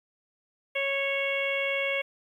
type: harmonic tone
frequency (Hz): 552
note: C#5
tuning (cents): -7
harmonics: 1 / 2 / 3 / 4 / 5 / 6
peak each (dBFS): -30 / -41 / -39 / -29 / -34 / -39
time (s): 0.75-2.02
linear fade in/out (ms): 10
effects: 10-bit